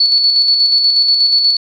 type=tone with tremolo; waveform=sine; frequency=4435 Hz; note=C#8; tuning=in tune; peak=-7 dBFS; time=0-1.57 s; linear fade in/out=5 ms; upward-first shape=square; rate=8.3 Hz; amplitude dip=35%; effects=none